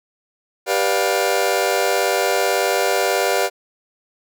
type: chord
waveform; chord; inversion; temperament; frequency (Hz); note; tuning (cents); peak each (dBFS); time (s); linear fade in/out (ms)
sawtooth; G dominant seventh; none; just; 392 / 490 / 588 / 705.6; G4 / B4 / D5 / F5; 0 / -14 / +2 / +18; -18; 0.66-3.5; 50
effects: none